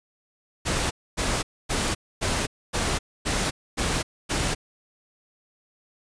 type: noise bursts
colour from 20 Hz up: pink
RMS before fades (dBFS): -25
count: 8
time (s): 0.65-4.55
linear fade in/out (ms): 20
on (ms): 260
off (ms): 260
effects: resampled to 22050 Hz